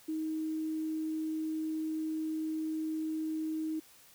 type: tone with quantisation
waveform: sine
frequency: 314.9 Hz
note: D#4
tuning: 21 cents sharp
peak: -32 dBFS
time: 0.08-3.8 s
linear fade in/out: 10 ms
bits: 10
effects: white hiss -59 dBFS RMS until 4.14 s